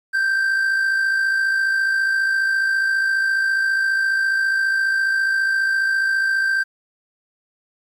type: tone with amplitude modulation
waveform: triangle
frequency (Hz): 1568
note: G6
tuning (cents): 0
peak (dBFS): -13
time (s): 0.13-6.64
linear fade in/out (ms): 20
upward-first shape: sine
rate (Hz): 54.7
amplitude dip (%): 40
effects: 9-bit